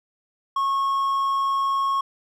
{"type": "tone", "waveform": "triangle", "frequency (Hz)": 1094, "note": "C#6", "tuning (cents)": -23, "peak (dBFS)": -18, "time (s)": [0.56, 2.01], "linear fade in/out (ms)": 5, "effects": []}